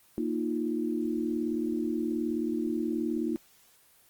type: chord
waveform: sine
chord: Bb suspended fourth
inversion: none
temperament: just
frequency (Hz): 233.1 / 310.8 / 349.6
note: Bb3 / Eb4 / F4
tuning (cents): 0 / -2 / +2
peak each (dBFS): -32 / -31 / -33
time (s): 0.18-3.36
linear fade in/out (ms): 0
effects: white hiss -61 dBFS RMS until 4.09 s + Opus 24 kbps